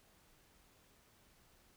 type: silence
effects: pink hiss -68 dBFS RMS until 1.76 s